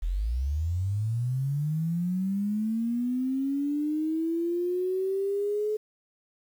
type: linear sweep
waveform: sine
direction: up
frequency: 38.89 to 430 Hz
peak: -25 dBFS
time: 0.02-5.77 s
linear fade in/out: 10 ms
effects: 9-bit